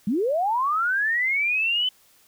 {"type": "linear sweep", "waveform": "sine", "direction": "up", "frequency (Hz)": [182.2, 3051], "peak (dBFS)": -20, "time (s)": [0.07, 1.89], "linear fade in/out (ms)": 5, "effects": ["white hiss -58 dBFS RMS until 2.27 s"]}